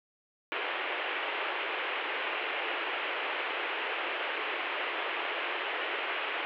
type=band-pass noise; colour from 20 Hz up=white; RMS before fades=-34 dBFS; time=0.52-6.45 s; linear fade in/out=0 ms; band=330 to 3000 Hz; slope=48 dB/octave; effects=none